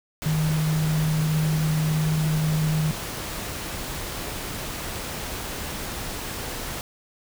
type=tone in noise; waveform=sine; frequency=155.56 Hz; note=D#3; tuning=in tune; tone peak=-20 dBFS; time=0.26-2.91 s; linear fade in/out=0 ms; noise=pink; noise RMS=-32 dBFS; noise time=0.22-6.81 s; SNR=+9 dB; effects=none